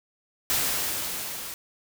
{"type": "noise with level ramp", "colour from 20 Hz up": "white", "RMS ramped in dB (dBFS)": [-24, -37], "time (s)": [0.5, 1.54], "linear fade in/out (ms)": 0, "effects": []}